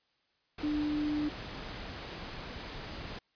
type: tone in noise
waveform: sine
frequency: 298.7 Hz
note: D4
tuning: 29 cents sharp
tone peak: -29 dBFS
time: 0.63-1.29 s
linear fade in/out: 5 ms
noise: pink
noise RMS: -42 dBFS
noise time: 0.58-3.19 s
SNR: +10 dB
effects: white hiss -74 dBFS RMS until 3.35 s + resampled to 11025 Hz